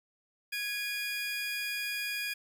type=tone pair together; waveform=30% pulse; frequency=1661.2 / 2442 Hz; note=G#6 / D#7; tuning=0 / -33 cents; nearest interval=perfect fifth; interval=667 cents; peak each=-35 / -32 dBFS; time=0.52-2.34 s; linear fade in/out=10 ms; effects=none